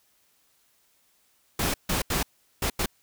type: noise bursts at uneven times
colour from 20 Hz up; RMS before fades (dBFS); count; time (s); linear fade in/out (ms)
pink; -26; 5; 1.59-1.74 / 1.89-2.02 / 2.1-2.23 / 2.62-2.7 / 2.79-2.86; 5
effects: white hiss -66 dBFS RMS until 3.02 s